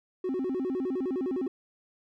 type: tone with vibrato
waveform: triangle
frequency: 312.3 Hz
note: D#4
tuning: 7 cents sharp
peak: -25 dBFS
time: 0.24-1.48 s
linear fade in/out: 5 ms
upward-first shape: square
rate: 9.8 Hz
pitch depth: 290 cents each way
effects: tanh soft clip ceiling -22 dBFS